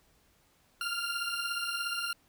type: beating tone pair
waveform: 20% pulse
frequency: 1386 / 1403 Hz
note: F6 / F6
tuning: -14 / +8 cents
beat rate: 17 Hz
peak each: -30 dBFS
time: 0.81-2.13 s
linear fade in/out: 2 ms
effects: pink hiss -67 dBFS RMS until 2.28 s